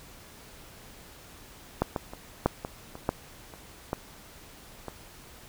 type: clicks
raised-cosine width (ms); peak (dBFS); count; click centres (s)
1; -9 / -14 / -25 / -7 / -19 / -26 / -10 / -30 / -14 / -21; 10; 1.82 / 1.962 / 2.135 / 2.46 / 2.649 / 2.954 / 3.091 / 3.538 / 3.931 / 4.883
effects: pink hiss -50 dBFS RMS until 5.48 s